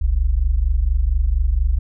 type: tone pair together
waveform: sine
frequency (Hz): 41.33 / 65.6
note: E1 / C2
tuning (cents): +5 / +5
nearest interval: minor sixth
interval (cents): 800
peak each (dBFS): -17 / -17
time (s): 0.01-1.79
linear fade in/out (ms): 10
effects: none